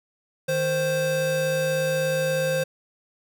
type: tone pair together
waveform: square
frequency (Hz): 155.79 / 524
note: D#3 / C5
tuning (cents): +3 / +2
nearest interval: octave + major sixth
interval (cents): 2099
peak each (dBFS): -30 / -23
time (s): 0.48-2.64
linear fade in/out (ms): 10
effects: none